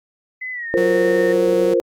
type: tone with pitch glide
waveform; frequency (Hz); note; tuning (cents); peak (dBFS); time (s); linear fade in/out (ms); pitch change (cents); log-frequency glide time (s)
sine; 2020 to 1831.1; B6 to A#6; +39 to -31; -25; 0.41-1.33; 10; -170; 0.52-0.68
type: chord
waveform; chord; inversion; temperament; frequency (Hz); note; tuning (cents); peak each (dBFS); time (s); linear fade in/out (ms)
sine; F suspended fourth; none; just; 349.2 / 465.6 / 523.8; F4 / Bb4 / C5; 0 / -2 / +2; -18; 0.74-1.8; 0
type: tone with vibrato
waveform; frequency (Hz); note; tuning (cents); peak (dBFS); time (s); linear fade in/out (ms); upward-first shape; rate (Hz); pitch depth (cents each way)
sawtooth; 185; F#3; 0; -21; 0.77-1.74; 5; sine; 11; 10
effects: Opus 48 kbps